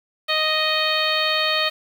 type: harmonic tone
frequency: 622.3 Hz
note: D#5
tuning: in tune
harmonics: 1 / 2 / 3 / 4 / 5 / 6 / 7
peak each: -26 / -26 / -26 / -26 / -26 / -26 / -26 dBFS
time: 0.28-1.7 s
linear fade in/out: 20 ms
effects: 7-bit